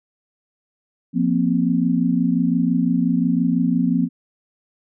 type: chord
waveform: sine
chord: F suspended fourth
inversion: none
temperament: equal with one note detuned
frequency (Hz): 174.61 / 235.8 / 261.6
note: F3 / Bb3 / C4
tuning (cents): 0 / +20 / 0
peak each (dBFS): -20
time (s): 1.13-4.09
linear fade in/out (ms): 50
effects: none